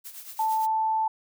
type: noise with tremolo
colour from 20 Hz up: blue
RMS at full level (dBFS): -39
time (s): 0.04-0.67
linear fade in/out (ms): 20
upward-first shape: triangle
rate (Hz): 8.7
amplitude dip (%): 70
type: tone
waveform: sine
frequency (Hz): 880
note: A5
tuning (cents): 0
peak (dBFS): -22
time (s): 0.39-1.08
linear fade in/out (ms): 5
effects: none